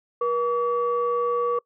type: tone pair together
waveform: sine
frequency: 480.2 / 1142 Hz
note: B4 / D6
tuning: -49 / -49 cents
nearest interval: octave + minor third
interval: 1500 cents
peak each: -22 / -24 dBFS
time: 0.21-1.59 s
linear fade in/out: 5 ms
effects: noise-tail reverb RT60 0.1 s tail -25 dB re dry + tanh soft clip ceiling -13 dBFS